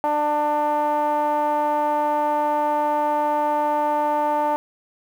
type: tone with low-pass filter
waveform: 5% pulse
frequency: 297.5 Hz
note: D4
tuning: 22 cents sharp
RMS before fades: -21 dBFS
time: 0.04-4.56 s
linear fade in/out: 0 ms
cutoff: 800 Hz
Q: 9.8
effects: 8-bit